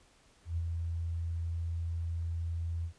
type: tone with ADSR envelope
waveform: sine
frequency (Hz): 83.7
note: E2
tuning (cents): +27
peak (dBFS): -29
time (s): 0.45-2.93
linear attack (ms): 120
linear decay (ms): 44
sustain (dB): -3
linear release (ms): 88
effects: pink hiss -64 dBFS RMS until 2.98 s + resampled to 22050 Hz